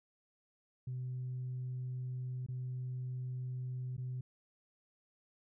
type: tone with dropouts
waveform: sine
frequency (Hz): 126.9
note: B2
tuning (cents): +47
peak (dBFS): -36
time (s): 0.87-4.21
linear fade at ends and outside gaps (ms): 5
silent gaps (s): 2.464-2.485 / 3.967-3.979
effects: tanh soft clip ceiling -34 dBFS